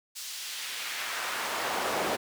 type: noise with high-pass filter sweep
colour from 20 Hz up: brown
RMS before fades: -33 dBFS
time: 0.15-2.17 s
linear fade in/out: 20 ms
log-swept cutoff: 5100 to 450 Hz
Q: 0.96
effects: none